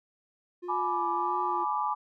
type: tone with vibrato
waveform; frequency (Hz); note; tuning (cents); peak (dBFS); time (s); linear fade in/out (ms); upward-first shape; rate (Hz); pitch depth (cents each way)
triangle; 352.6; F4; +17; -34; 0.62-1.65; 20; triangle; 1.6; 46
type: chord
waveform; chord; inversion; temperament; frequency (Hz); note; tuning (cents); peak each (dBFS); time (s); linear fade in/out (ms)
sine; G# diminished; none; equal with one note detuned; 846.6 / 987.8 / 1174.7; G#5 / B5 / D6; +33 / 0 / 0; -31; 0.68-1.95; 20
effects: none